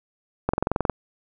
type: click train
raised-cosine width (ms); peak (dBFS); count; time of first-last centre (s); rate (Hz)
1; -7; 10; 0.49-0.897; 22.1
effects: none